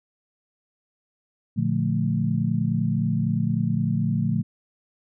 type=chord; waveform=sine; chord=Bb major seventh; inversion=none; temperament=equal with one note detuned; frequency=116.54 / 146.83 / 176.13 / 220 Hz; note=Bb2 / D3 / F3 / A3; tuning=0 / 0 / +15 / 0 cents; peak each=-26 dBFS; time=1.56-4.43 s; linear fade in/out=20 ms; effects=none